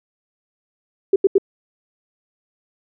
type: tone bursts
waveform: sine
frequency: 390 Hz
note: G4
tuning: 9 cents flat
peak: -9 dBFS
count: 3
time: 1.13-1.382 s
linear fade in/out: 5 ms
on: 30 ms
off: 81 ms
effects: none